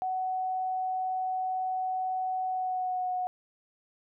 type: tone with pitch glide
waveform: sine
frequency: 747 to 732.5 Hz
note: F#5 to F#5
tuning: +16 to -18 cents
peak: -28 dBFS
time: 0.02-3.27 s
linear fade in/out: 0 ms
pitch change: -34 cents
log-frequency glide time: 2.44-3.11 s
effects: none

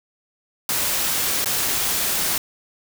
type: noise with dropouts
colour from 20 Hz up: white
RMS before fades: -22 dBFS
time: 0.69-2.38 s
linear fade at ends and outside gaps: 2 ms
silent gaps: 1.445-1.458 s
effects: none

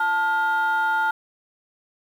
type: tone pair together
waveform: sine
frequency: 880 / 1414.8 Hz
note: A5 / F6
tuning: 0 / +22 cents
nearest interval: minor sixth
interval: 822 cents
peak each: -20 dBFS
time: 0-1.11 s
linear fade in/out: 5 ms
effects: tanh soft clip ceiling -15 dBFS + 8-bit

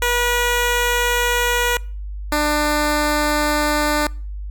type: tone pair in turn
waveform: 10% pulse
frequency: 483.4 / 298.3 Hz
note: B4 / D4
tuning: -37 / +27 cents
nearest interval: minor sixth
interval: 836 cents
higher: first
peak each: -8 dBFS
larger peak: neither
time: 0.02-1.77 / 2.32-4.07 s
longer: neither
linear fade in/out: 2 ms
effects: noise-tail reverb RT60 0.4 s tail -24 dB re dry + added 50 Hz sine -26 dBFS peak until 4.5 s

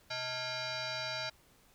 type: tone with frequency modulation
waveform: sine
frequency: 1649 Hz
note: G#6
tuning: 13 cents flat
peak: -35 dBFS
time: 0.1-1.3 s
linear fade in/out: 10 ms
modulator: 761 Hz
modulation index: 4.7
effects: pink hiss -65 dBFS RMS until 1.74 s

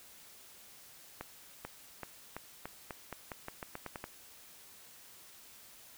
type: accelerating click train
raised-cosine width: 0.5 ms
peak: -25 dBFS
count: 14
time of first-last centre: 1.21-4.041 s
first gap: 440 ms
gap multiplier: 0.87
effects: white hiss -56 dBFS RMS until 5.97 s

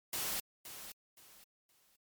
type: noise with echo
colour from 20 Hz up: white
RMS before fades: -37 dBFS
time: 0.13-0.4 s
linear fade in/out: 2 ms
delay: 520 ms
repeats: 3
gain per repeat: -11 dB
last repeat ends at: 1.96 s
effects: MP3 96 kbps

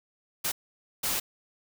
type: noise bursts at uneven times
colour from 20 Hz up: white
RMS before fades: -29 dBFS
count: 2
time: 0.44-0.52 / 1.03-1.2 s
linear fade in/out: 10 ms
effects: none

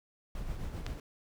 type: noise with tremolo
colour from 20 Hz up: brown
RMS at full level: -36 dBFS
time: 0.35-1 s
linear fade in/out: 2 ms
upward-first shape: triangle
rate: 7.7 Hz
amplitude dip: 50%
type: click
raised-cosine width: 0.2 ms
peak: -21 dBFS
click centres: 0.865 s
effects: none

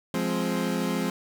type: chord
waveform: 30% pulse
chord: F minor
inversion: none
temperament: equal with one note detuned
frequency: 174.61 / 208.5 / 261.6 Hz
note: F3 / Ab3 / C4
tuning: 0 / +7 / 0 cents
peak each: -27 dBFS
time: 0.14-1.1 s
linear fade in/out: 2 ms
effects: 10-bit

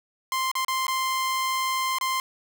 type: tone with dropouts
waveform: sawtooth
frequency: 1046.5 Hz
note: C6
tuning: in tune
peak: -20 dBFS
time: 0.32-2.2 s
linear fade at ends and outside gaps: 1 ms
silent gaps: 0.515-0.553 / 0.648-0.682 / 0.868-0.881 / 1.985-2.011 s
effects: none

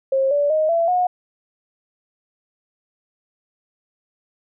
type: tone with pitch steps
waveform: sine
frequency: 536 / 577.8 / 622.9 / 671.4 / 723.8 Hz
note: C5 / D5 / D#5 / E5 / F#5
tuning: +42 / -28 / +2 / +32 / -38 cents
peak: -15 dBFS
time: 0.12-1.07 s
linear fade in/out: 5 ms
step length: 190 ms
effects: none

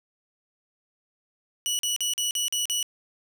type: tone bursts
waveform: 20% pulse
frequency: 2941 Hz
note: F#7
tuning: 11 cents flat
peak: -19 dBFS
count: 7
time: 1.66-2.828 s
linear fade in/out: 0 ms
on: 130 ms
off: 43 ms
effects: none

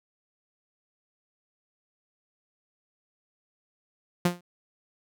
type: tone with exponential decay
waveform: sawtooth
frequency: 176 Hz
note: F3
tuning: 14 cents sharp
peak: -14 dBFS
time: 4.25-4.41 s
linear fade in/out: 5 ms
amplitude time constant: 34 ms
effects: none

